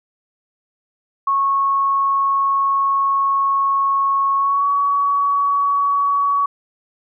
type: tone with pitch glide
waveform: sine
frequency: 1100 to 1128.3 Hz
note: C#6 to C#6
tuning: -14 to +30 cents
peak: -14 dBFS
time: 1.27-6.46 s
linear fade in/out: 5 ms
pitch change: +44 cents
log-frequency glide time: 4.37-4.68 s
effects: none